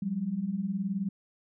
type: beating tone pair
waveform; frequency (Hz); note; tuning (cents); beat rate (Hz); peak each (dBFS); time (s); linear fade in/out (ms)
sine; 180 / 199; F#3 / G3; -47 / +26; 19; -34 / -30; 0.02-1.09; 5
effects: none